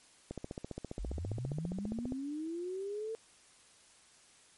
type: click train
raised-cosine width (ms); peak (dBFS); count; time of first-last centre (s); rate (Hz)
2; -26; 28; 0.31-2.122; 14.9
type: linear sweep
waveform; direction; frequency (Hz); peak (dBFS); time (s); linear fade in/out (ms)
sine; up; 43.32 to 452.3; -36; 0.99-3.15; 0
effects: white hiss -62 dBFS RMS until 4.57 s + MP3 48 kbps